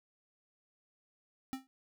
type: tone with exponential decay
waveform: square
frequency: 264.1 Hz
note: C4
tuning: 16 cents sharp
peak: -33 dBFS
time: 1.53-1.67 s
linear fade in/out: 0 ms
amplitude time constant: 29 ms
effects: none

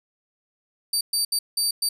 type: tone bursts at uneven times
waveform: 25% pulse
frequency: 4632 Hz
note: D8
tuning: 25 cents flat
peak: -16 dBFS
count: 5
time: 0.93-1.01 / 1.13-1.25 / 1.32-1.39 / 1.57-1.71 / 1.82-1.89 s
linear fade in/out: 5 ms
effects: none

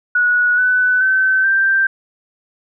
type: tone with pitch steps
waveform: sine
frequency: 1463 / 1498.1 / 1534 / 1570.7 Hz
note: F#6 / F#6 / G6 / G6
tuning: -20 / +21 / -38 / +3 cents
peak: -11 dBFS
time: 0.15-1.87 s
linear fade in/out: 5 ms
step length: 430 ms
effects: none

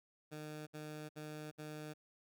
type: tone bursts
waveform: 15% pulse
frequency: 152.5 Hz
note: D#3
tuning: 34 cents flat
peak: -39 dBFS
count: 4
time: 0.31-1.939 s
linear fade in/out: 20 ms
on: 360 ms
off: 63 ms
effects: none

